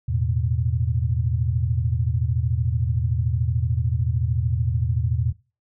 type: chord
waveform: sine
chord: E suspended fourth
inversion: none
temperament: equal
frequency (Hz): 82.41 / 110 / 123.47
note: E2 / A2 / B2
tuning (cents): 0 / 0 / 0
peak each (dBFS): -24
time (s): 0.08-5.33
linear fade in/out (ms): 10
effects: noise-tail reverb RT60 0.3 s tail -20 dB re dry